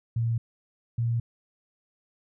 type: tone pair in turn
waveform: sine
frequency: 115.6 / 117.01 Hz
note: A#2 / A#2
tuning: -14 / +7 cents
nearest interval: unison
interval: 21 cents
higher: second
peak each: -23 dBFS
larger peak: neither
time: 0.16-0.38 / 0.98-1.2 s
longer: neither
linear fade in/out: 5 ms
effects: none